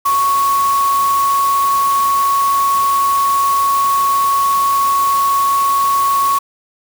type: tone in noise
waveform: sine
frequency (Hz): 1108.7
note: C#6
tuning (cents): 0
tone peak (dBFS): -11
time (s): 0.05-6.39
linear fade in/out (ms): 10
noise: white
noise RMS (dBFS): -26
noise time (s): 0.05-6.39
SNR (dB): +12
effects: none